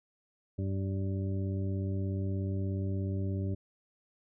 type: harmonic tone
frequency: 96.8 Hz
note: G2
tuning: 21 cents flat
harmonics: 1 / 2 / 3 / 4 / 6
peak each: -31 / -38 / -41 / -43 / -48 dBFS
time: 0.58-3.55 s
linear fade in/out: 10 ms
effects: none